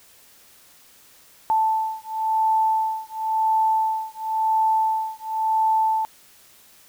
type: beating tone pair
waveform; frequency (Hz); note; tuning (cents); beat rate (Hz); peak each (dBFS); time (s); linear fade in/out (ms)
sine; 880 / 880.95; A5 / A5; 0 / +2; 0.95; -22; 1.5-6.05; 0
effects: white hiss -52 dBFS RMS until 6.88 s